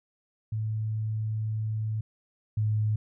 sine tone pair in turn, 109 / 107.31 Hz, A2 / A2, -16 / -43 cents, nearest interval unison, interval 27 cents, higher first, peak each -27 / -23 dBFS, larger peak second, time 0.52-2.01 / 2.57-2.96 s, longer first, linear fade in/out 5 ms, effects none

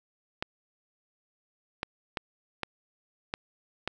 clicks, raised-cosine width 0.3 ms, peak -14 dBFS, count 6, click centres 0.425 / 1.831 / 2.172 / 2.633 / 3.339 / 3.876 s, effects none

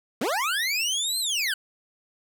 25% pulse linear two-way sweep, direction up then down, 190 to 4225 to 1450 Hz, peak -20 dBFS, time 0.21-1.54 s, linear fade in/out 5 ms, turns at 1.19 s, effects none

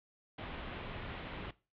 pink low-pass noise, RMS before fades -44 dBFS, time 0.38-1.51 s, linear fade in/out 5 ms, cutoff 3500 Hz, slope 48 dB/octave, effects noise-tail reverb RT60 0.3 s tail -19 dB re dry

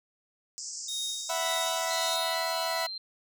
white band-pass noise, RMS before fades -39 dBFS, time 0.58-2.16 s, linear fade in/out 0 ms, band 4900 to 7900 Hz, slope 96 dB/octave
square tone with tremolo, 3729 Hz, A#7, in tune, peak -32 dBFS, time 0.88-2.35 s, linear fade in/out 5 ms, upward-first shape sine, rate 1.8 Hz, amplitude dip 70%
sawtooth chord, E suspended second, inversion none, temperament equal, 659.3 / 740 / 987.8 Hz, E5 / F#5 / B5, 0 / 0 / 0 cents, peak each -28 / -32 / -30 dBFS, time 1.29-2.87 s, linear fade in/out 10 ms
sine tone, 4146 Hz, C8, 17 cents flat, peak -35 dBFS, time 1.9-2.98 s, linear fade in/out 5 ms
effects none

